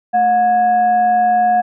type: tone with frequency modulation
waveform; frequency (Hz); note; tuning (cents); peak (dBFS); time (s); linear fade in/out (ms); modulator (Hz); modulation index
sine; 722; F#5; -43; -10; 0.13-1.62; 20; 942; 0.3
effects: none